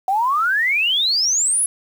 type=exponential sweep; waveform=sine; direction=up; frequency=740 to 11000 Hz; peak=-15 dBFS; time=0.08-1.66 s; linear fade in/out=2 ms; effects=7-bit